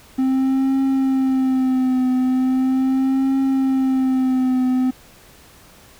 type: tone with vibrato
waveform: triangle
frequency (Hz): 261.6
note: C4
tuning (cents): 0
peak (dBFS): -13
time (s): 0.18-4.91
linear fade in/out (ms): 10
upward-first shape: triangle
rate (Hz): 0.39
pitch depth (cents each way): 48
effects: pink hiss -47 dBFS RMS until 5.99 s